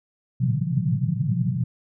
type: band-pass noise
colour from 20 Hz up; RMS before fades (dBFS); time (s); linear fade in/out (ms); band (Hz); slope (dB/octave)
pink; -23; 0.4-1.64; 5; 110 to 190; 96
effects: none